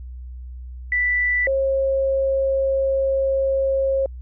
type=tone pair in turn; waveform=sine; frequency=1975.5 / 539.5 Hz; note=B6 / C#5; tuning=0 / -47 cents; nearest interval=octave + minor seventh; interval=2247 cents; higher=first; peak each=-17 dBFS; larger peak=neither; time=0.92-1.47 / 1.47-4.06 s; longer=second; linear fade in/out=2 ms; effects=added 62 Hz sine -32 dBFS peak until 4.21 s